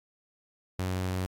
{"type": "tone", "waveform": "sawtooth", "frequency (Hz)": 92.5, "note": "F#2", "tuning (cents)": 0, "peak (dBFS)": -25, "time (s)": [0.79, 1.26], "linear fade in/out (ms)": 0, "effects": ["AAC 48 kbps"]}